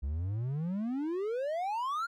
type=exponential sweep; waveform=triangle; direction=up; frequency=65.2 to 1432 Hz; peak=-29 dBFS; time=0.02-2.07 s; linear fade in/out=20 ms; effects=none